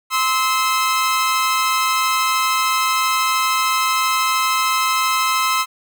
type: tone pair together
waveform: sawtooth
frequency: 1041 / 1298 Hz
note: C6 / E6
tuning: -9 / -27 cents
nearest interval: major third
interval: 382 cents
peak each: -15 dBFS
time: 0.1-5.66 s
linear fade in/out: 50 ms
effects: none